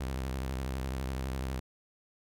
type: tone with vibrato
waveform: sawtooth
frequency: 65.6 Hz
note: C2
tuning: 5 cents sharp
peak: -29 dBFS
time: 0-1.6 s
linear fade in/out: 10 ms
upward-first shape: sine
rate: 12 Hz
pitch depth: 89 cents each way
effects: none